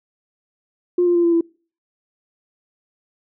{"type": "tone with pitch steps", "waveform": "sine", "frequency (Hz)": [354.7, 349.6, 344.6, 339.7, 334.8], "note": ["F4", "F4", "F4", "F4", "E4"], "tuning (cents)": [27, 2, -23, -48, 27], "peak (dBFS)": -12, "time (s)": [0.98, 1.41], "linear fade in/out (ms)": 5, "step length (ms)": 86, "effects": ["noise-tail reverb RT60 0.4 s tail -26 dB re dry", "tanh soft clip ceiling -8 dBFS"]}